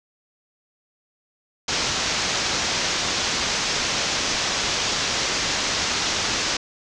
white low-pass noise, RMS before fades -24 dBFS, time 1.68-6.57 s, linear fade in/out 5 ms, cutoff 6600 Hz, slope 48 dB/octave, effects none

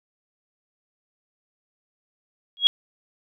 sine tone with exponential growth, 3301 Hz, G#7, 11 cents flat, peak -7 dBFS, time 2.57-2.67 s, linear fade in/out 0 ms, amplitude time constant 20 ms, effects none

